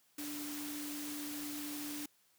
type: tone in noise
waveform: sine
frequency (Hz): 293.8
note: D4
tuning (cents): +1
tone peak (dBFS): -42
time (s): 0.18-2.06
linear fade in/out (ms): 5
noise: white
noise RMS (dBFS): -45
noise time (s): 0.18-2.06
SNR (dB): 0
effects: white hiss -71 dBFS RMS until 2.38 s + high-pass 80 Hz 12 dB/octave